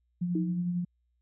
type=tone with tremolo; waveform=sine; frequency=176.3 Hz; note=F3; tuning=17 cents sharp; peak=-26 dBFS; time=0.21-0.85 s; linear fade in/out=10 ms; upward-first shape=sine; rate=11 Hz; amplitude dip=35%
type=tone with exponential decay; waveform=sine; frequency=316.6 Hz; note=D#4; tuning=30 cents sharp; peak=-25 dBFS; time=0.35-0.69 s; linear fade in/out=5 ms; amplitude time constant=72 ms
effects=added 60 Hz sine -70 dBFS peak until 1.21 s